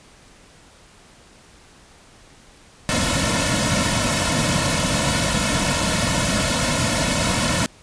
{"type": "noise with comb filter", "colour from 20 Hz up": "pink", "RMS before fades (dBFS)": -20, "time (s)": [2.89, 7.66], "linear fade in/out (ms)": 0, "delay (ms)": 2.5, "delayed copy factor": -0.9, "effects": ["pink hiss -49 dBFS RMS until 7.82 s", "resampled to 22050 Hz"]}